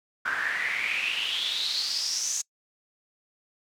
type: noise with band-pass filter sweep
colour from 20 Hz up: pink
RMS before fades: -29 dBFS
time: 0.25-2.42 s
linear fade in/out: 10 ms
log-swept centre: 1500 to 6700 Hz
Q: 8.1
effects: noise-tail reverb RT60 0.1 s tail -25 dB re dry